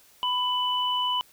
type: tone pair together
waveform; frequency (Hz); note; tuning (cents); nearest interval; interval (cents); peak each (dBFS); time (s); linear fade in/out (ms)
sine; 996.4 / 2988; B5 / F#7; +15 / +16; octave + perfect fifth; 1901; -26; 0.23-1.21; 0
effects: white hiss -57 dBFS RMS until 1.32 s